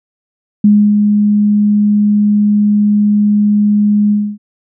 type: tone with ADSR envelope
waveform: sine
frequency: 207.7 Hz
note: G#3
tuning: in tune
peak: -3 dBFS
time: 0.64-4.38 s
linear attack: 5 ms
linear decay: 290 ms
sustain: -4 dB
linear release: 270 ms
effects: none